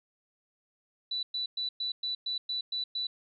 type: tone bursts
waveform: sine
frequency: 3966 Hz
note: B7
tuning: 7 cents sharp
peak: -30 dBFS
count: 9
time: 1.11-3.07 s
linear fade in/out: 5 ms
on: 120 ms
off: 110 ms
effects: none